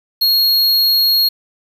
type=tone; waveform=square; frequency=4291 Hz; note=C8; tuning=43 cents sharp; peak=-11 dBFS; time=0.21-1.29 s; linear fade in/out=10 ms; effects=7-bit